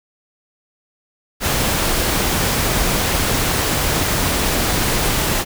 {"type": "noise", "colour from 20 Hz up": "pink", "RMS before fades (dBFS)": -18, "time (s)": [1.4, 5.45], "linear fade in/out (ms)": 50, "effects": []}